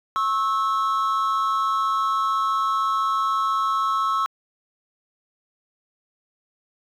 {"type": "tone pair together", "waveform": "triangle", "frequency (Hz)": [1091.2, 1307], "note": ["C#6", "E6"], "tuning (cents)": [-28, -15], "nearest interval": "minor third", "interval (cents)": 313, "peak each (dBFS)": -20, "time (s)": [0.16, 4.26], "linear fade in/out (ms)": 0, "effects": ["tanh soft clip ceiling -12 dBFS"]}